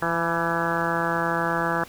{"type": "harmonic tone with a mistuned harmonic", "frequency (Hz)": 168.1, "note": "E3", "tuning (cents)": 34, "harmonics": [1, 2, 3, 4, 5, 6, 7, 8, 9, 10], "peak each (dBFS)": [-31, -31, -31, -31, -31, -31, -31, -31, -31, -31], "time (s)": [0.02, 1.84], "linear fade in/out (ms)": 2, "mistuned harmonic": 6, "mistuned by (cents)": -39, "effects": ["pink hiss -46 dBFS RMS until 1.88 s"]}